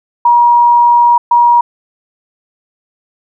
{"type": "tone bursts at uneven times", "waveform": "sine", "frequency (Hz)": 954, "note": "A#5", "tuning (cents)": 40, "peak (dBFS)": -4, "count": 2, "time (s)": [[0.25, 1.18], [1.31, 1.61]], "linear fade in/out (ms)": 5, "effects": []}